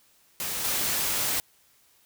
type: noise with level steps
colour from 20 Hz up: white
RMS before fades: -31 / -27 dBFS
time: 0.4-1.4 s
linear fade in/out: 0 ms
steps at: 0.64 s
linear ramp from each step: 10 ms
effects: white hiss -62 dBFS RMS until 2.05 s